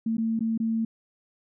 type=tone with dropouts; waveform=sine; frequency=225 Hz; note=A3; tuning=39 cents sharp; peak=-23 dBFS; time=0.06-0.85 s; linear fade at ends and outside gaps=5 ms; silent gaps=0.17-0.18 / 0.393-0.406 / 0.577-0.6 s; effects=none